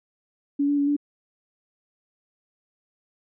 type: tone with pitch steps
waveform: sine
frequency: 284 / 288.1 / 284.1 / 289.8 Hz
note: C#4 / D4 / C#4 / D4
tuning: +42 / -33 / +43 / -23 cents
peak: -19 dBFS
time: 0.59-0.966 s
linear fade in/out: 10 ms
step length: 94 ms
effects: none